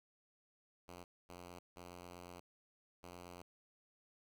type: tone bursts at uneven times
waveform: 5% pulse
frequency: 88.4 Hz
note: F2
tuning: 22 cents sharp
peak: -40 dBFS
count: 4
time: 0.88-1.04 / 1.29-1.59 / 1.76-2.4 / 3.03-3.42 s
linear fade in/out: 5 ms
effects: none